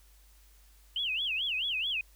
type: tone with vibrato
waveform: sine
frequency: 2915 Hz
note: F#7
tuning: 26 cents flat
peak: -29 dBFS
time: 0.96-2.01 s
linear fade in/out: 2 ms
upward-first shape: sine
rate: 4.6 Hz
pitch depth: 270 cents each way
effects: added 50 Hz sine -57 dBFS peak until 2.15 s + white hiss -64 dBFS RMS until 2.15 s